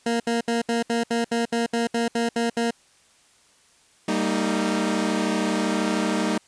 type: tone bursts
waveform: 20% pulse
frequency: 233.1 Hz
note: A#3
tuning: in tune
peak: -16 dBFS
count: 13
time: 0.06-2.708 s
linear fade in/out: 5 ms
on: 140 ms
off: 69 ms
type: chord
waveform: sawtooth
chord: Eb major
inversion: first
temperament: equal with one note detuned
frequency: 196 / 228.8 / 311.1 Hz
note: G3 / Bb3 / Eb4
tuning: 0 / -32 / 0 cents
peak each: -22 dBFS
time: 4.08-6.38 s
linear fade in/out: 5 ms
effects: white hiss -58 dBFS RMS until 6.47 s + resampled to 22050 Hz